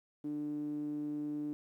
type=tone with band-pass filter; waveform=sawtooth; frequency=148.4 Hz; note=D3; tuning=18 cents sharp; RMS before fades=-38 dBFS; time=0.24-1.53 s; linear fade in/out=0 ms; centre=300 Hz; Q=7.7; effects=12-bit